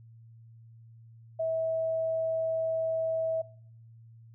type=tone; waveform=sine; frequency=648 Hz; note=E5; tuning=30 cents flat; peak=-27 dBFS; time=1.39-3.42 s; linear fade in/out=10 ms; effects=noise-tail reverb RT60 0.7 s tail -24 dB re dry + added 114 Hz sine -50 dBFS peak until 4.34 s